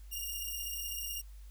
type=beating tone pair; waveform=5% pulse; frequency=2823 / 2839 Hz; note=F7 / F7; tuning=+18 / +28 cents; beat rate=16 Hz; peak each=-30 / -32 dBFS; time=0.11-1.22 s; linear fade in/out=20 ms; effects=added 50 Hz sine -47 dBFS peak until 1.5 s + white hiss -66 dBFS RMS until 1.5 s